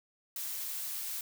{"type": "noise with high-pass filter sweep", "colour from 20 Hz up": "blue", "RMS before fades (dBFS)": -38, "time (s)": [0.36, 1.21], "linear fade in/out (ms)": 2, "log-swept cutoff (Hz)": [280, 720], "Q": 0.78, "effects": []}